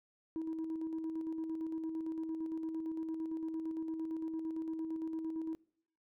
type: tone with tremolo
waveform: sine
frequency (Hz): 321.7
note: E4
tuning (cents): -42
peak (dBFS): -33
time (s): 0.36-5.55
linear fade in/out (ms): 0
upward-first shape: square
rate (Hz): 8.8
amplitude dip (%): 40
effects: noise-tail reverb RT60 0.7 s tail -25 dB re dry + tanh soft clip ceiling -33 dBFS